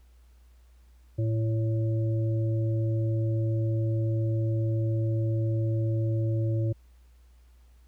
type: harmonic tone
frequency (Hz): 111.6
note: A2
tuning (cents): +25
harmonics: 1 / 3 / 5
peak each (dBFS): -24 / -34 / -38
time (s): 1.18-6.73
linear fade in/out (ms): 10
effects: added 60 Hz sine -53 dBFS peak until 7.87 s + pink hiss -69 dBFS RMS until 7.87 s